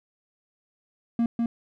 triangle tone with echo, 233.1 Hz, A#3, in tune, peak -18 dBFS, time 1.19-1.26 s, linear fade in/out 2 ms, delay 200 ms, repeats 1, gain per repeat -2 dB, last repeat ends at 1.46 s, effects none

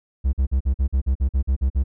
triangle tone bursts, 66.3 Hz, C2, 23 cents sharp, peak -14 dBFS, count 12, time 0.24-1.839 s, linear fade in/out 20 ms, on 92 ms, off 45 ms, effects none

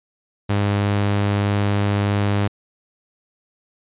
sawtooth tone, 101.6 Hz, G#2, 38 cents flat, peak -13 dBFS, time 0.49-2.48 s, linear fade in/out 10 ms, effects resampled to 8000 Hz

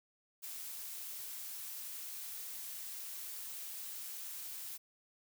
blue noise, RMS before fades -45 dBFS, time 0.42-4.78 s, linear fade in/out 20 ms, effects none

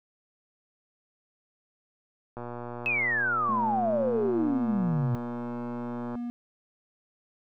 click train, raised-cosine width 1 ms, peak -24 dBFS, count 455, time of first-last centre 2.37-6.153 s, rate 120 Hz
sine exponential sweep, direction down, 2630 to 118.8 Hz, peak -24 dBFS, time 2.86-5.15 s, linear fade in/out 0 ms
triangle tone with pitch glide, 220 to 239.9 Hz, A3 to A#3, 0 to +50 cents, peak -29 dBFS, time 3.49-6.3 s, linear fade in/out 0 ms, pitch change +150 cents, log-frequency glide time 3.83-4.57 s
effects none

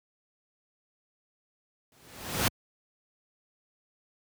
pink noise with exponential growth, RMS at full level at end -23 dBFS, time 1.92-2.48 s, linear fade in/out 1 ms, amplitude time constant 120 ms, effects high-pass 80 Hz 12 dB/octave

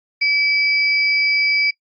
sine tone pair together, 2298 / 4855 Hz, D7 / D#8, -38 / -43 cents, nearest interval octave + minor second, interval 1295 cents, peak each -15 / -21 dBFS, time 0.21-1.71 s, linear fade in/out 10 ms, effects noise-tail reverb RT60 0.1 s tail -22 dB re dry + Opus 32 kbps

